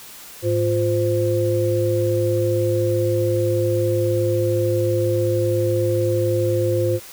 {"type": "tone cluster", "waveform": "sine", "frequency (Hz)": [107.2, 350.6, 518], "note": ["A2", "F4", "C5"], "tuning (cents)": [-45, 7, -17], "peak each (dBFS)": -21, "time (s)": [0.42, 7], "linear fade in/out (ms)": 50, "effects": ["white hiss -40 dBFS RMS until 7.12 s"]}